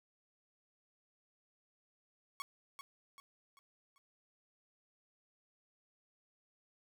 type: tone with echo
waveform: sawtooth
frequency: 1108.7 Hz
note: C#6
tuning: in tune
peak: -36 dBFS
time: 2.4-2.42 s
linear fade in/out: 0 ms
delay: 390 ms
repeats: 4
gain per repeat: -7 dB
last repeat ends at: 3.98 s
effects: none

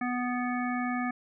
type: harmonic tone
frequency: 247.1 Hz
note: B3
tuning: 1 cent sharp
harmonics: 1 / 3 / 5 / 7 / 9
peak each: -30 / -35 / -37 / -38 / -40 dBFS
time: 0.01-1.11 s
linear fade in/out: 5 ms
effects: none

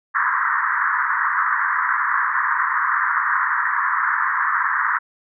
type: band-pass noise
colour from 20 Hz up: pink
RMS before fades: -20 dBFS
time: 0.14-4.99 s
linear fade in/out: 20 ms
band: 980 to 1900 Hz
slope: 96 dB/octave
effects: none

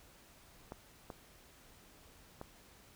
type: clicks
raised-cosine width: 1 ms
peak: -30 dBFS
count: 3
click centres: 0.721 / 1.102 / 2.414 s
effects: pink hiss -61 dBFS RMS until 2.95 s

